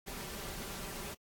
pink noise with comb filter, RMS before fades -43 dBFS, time 0.06-1.15 s, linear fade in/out 20 ms, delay 5.1 ms, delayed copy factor +0.5, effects AAC 64 kbps

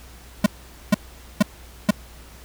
square tone bursts, 207.1 Hz, G#3, 5 cents flat, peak -12 dBFS, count 4, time 0.44-1.908 s, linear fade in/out 5 ms, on 22 ms, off 460 ms, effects added 60 Hz sine -44 dBFS peak until 2.44 s + pink hiss -47 dBFS RMS until 2.44 s

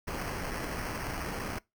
pink noise with sample-and-hold, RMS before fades -36 dBFS, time 0.07-1.59 s, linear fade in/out 10 ms, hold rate 3675 Hz, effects noise-tail reverb RT60 0.2 s tail -23 dB re dry

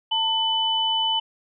sine tone pair together, 896 / 3000 Hz, A5 / F#7, +31 / +23 cents, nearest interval octave + major sixth, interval 2092 cents, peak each -25 / -21 dBFS, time 0.11-1.2 s, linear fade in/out 10 ms, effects none

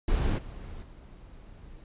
brown noise with level steps, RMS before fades -26 / -41 / -48 dBFS, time 0.08-1.84 s, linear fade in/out 2 ms, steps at 0.37 / 0.82 s, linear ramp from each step 20 ms, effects resampled to 8000 Hz

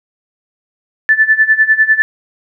sine tone with tremolo, 1754 Hz, A6, 6 cents flat, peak -4 dBFS, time 1.09-2.02 s, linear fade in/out 0 ms, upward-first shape sine, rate 10 Hz, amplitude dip 85%, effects none

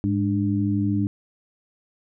sine tone cluster, 104.7 / 205 / 297.1 Hz, G#2 / G#3 / D4, +15 / -22 / +20 cents, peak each -24 dBFS, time 0.04-1.07 s, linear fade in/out 0 ms, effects none

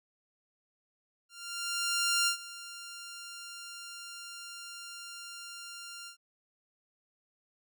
10% pulse tone with ADSR envelope, 1392 Hz, F6, 6 cents flat, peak -17 dBFS, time 1.29-6.17 s, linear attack 980 ms, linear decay 98 ms, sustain -18 dB, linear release 100 ms, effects none

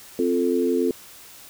sine chord, F major, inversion second, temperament equal, 261.6 / 349.2 / 440 Hz, C4 / F4 / A4, 0 / 0 / 0 cents, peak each -23 dBFS, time 0.19-0.91 s, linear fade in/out 2 ms, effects white hiss -45 dBFS RMS until 1.49 s

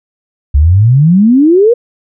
sine exponential sweep, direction up, 66.8 to 493.9 Hz, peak -3 dBFS, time 0.54-1.74 s, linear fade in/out 10 ms, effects none

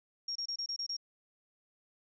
sine tone bursts, 5570 Hz, F8, 5 cents flat, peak -34 dBFS, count 7, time 0.28-0.967 s, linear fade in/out 5 ms, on 75 ms, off 27 ms, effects none

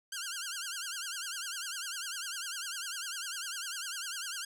10% pulse tone with vibrato, 1493 Hz, F#6, 15 cents sharp, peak -28 dBFS, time 0.12-4.45 s, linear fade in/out 5 ms, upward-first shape sine, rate 10 Hz, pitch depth 160 cents each way, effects none

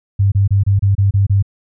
sine tone bursts, 99.1 Hz, G2, 19 cents sharp, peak -9 dBFS, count 8, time 0.19-1.426 s, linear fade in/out 10 ms, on 130 ms, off 28 ms, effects none

